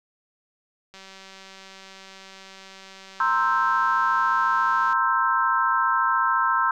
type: click train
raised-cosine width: 0.2 ms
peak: -27 dBFS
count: 767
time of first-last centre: 0.94-4.93 s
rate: 192 Hz
type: chord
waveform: sine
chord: C dominant seventh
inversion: third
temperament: equal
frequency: 932.3 / 1046.5 / 1318.5 / 1568 Hz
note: Bb5 / C6 / E6 / G6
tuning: 0 / 0 / 0 / 0 cents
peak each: -26 / -23 / -23 / -26 dBFS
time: 3.2-6.71 s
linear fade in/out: 2 ms
effects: none